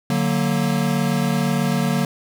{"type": "chord", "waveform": "square", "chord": "D augmented", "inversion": "none", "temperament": "equal", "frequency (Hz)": [146.83, 185, 233.1], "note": ["D3", "F#3", "A#3"], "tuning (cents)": [0, 0, 0], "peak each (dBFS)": -23, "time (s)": [0.1, 2.05], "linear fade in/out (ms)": 2, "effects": []}